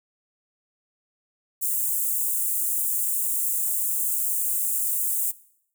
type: high-pass noise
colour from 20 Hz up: white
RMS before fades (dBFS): -25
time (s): 1.61-5.32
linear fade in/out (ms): 20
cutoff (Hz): 7500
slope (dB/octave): 48
effects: noise-tail reverb RT60 0.7 s tail -20 dB re dry